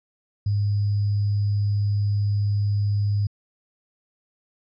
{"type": "tone with sample-and-hold", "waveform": "sine", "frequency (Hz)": 102.3, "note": "G#2", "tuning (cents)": -26, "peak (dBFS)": -19, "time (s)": [0.46, 3.27], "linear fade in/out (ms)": 5, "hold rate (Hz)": 4900, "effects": ["resampled to 16000 Hz"]}